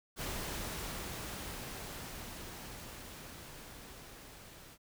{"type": "noise with level ramp", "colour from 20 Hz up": "pink", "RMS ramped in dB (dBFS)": [-39, -54], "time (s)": [0.16, 4.78], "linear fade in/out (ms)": 50, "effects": []}